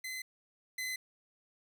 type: tone pair in turn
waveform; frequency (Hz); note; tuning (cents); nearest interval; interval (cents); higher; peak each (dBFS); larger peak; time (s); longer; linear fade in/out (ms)
sawtooth; 2042 / 2033; C7 / B6; -43 / +50; unison; 7; first; -35 / -32; second; 0.04-0.22 / 0.78-0.96; neither; 5
effects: none